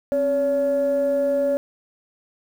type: tone pair together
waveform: sine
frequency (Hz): 267.1 / 566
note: C4 / C#5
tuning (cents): +36 / +36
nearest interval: octave + minor second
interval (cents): 1300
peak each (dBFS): -25 / -17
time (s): 0.12-1.57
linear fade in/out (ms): 0
effects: tanh soft clip ceiling -14 dBFS + 8-bit